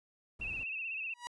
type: noise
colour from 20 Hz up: brown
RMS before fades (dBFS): -48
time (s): 0.39-0.64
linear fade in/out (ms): 10
type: tone with vibrato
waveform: sine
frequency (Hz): 2637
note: E7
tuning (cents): 0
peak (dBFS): -36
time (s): 0.41-1.14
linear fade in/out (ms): 5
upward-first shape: sine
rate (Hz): 16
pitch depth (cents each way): 70
type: tone with exponential growth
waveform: sawtooth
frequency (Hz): 966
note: B5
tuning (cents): -39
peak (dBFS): -32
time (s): 1.11-1.27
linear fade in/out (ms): 0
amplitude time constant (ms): 33
effects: resampled to 24000 Hz